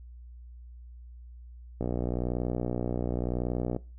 click train, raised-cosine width 2 ms, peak -17 dBFS, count 120, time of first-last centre 1.81-3.764 s, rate 60.9 Hz, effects noise-tail reverb RT60 0.3 s tail -21 dB re dry + added 60 Hz sine -44 dBFS peak until 3.98 s

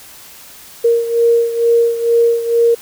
sine beating tone pair, 466.2 / 468.4 Hz, A#4 / A#4, 0 / +8 cents, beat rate 2.2 Hz, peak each -11 / -16 dBFS, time 0.84-2.75 s, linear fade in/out 10 ms, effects white hiss -38 dBFS RMS until 2.81 s

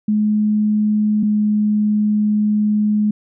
sine tone pair in turn, 211.7 / 210.6 Hz, G#3 / G#3, +33 / +24 cents, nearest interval unison, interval 9 cents, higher first, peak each -13 dBFS, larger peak neither, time 0.08-1.23 / 1.23-3.11 s, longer second, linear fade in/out 5 ms, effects none

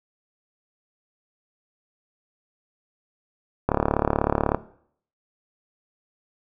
click train, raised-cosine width 1 ms, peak -5 dBFS, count 32, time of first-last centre 3.69-4.546 s, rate 36.2 Hz, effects noise-tail reverb RT60 0.6 s tail -17 dB re dry

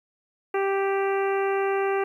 harmonic tone, 392 Hz, G4, in tune, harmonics 1 / 2 / 3 / 4 / 5 / 6 / 7, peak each -23 / -29 / -33 / -35 / -37 / -39 / -40 dBFS, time 0.54-2.04 s, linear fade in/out 5 ms, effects 10-bit

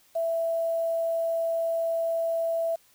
sine tone with quantisation, 662 Hz, E5, 7 cents sharp, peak -24 dBFS, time 0.15-2.76 s, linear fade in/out 10 ms, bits 8, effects white hiss -61 dBFS RMS until 2.94 s

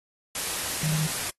sine tone in noise, 155.56 Hz, D#3, in tune, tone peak -24 dBFS, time 0.83-1.07 s, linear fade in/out 2 ms, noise white, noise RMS -30 dBFS, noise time 0.35-1.3 s, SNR +3 dB, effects noise-tail reverb RT60 0.1 s tail -22 dB re dry + AAC 32 kbps

